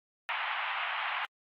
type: band-pass noise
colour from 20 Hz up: pink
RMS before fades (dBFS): -34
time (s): 0.29-1.25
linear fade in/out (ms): 0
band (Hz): 780 to 3100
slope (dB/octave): 48
effects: AAC 48 kbps